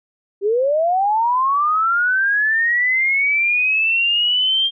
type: linear sweep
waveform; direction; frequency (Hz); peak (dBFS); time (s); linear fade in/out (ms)
sine; up; 383.7 to 3208; -14; 0.41-4.71; 50
effects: none